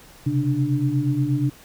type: tone cluster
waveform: sine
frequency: 129.5 / 137.9 / 295.5 Hz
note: C3 / C#3 / D4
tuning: -17 / -9 / +11 cents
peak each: -23 dBFS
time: 0.26-1.5 s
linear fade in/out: 10 ms
effects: pink hiss -48 dBFS RMS until 1.64 s